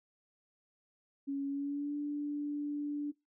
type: tone with pitch glide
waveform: sine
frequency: 278.2 to 291.9 Hz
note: C#4 to D4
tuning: +6 to -10 cents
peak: -33 dBFS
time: 1.27-3.12 s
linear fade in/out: 20 ms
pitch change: +84 cents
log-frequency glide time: 1.48-1.96 s
effects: noise-tail reverb RT60 0.2 s tail -21 dB re dry